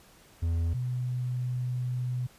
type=tone pair in turn; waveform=triangle / sine; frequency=83.5 / 124.89 Hz; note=E2 / B2; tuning=+23 / +20 cents; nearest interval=perfect fifth; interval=697 cents; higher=second; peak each=-23 / -28 dBFS; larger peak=first; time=0.42-0.74 / 0.74-2.27 s; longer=second; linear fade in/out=10 ms; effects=pink hiss -57 dBFS RMS until 2.38 s + resampled to 32000 Hz